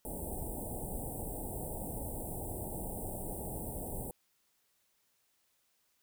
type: band-stop noise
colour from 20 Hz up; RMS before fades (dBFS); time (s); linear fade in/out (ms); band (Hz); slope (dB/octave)
pink; -40; 0.05-4.11; 0; 880 to 8100; 96
effects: white hiss -75 dBFS RMS until 6.02 s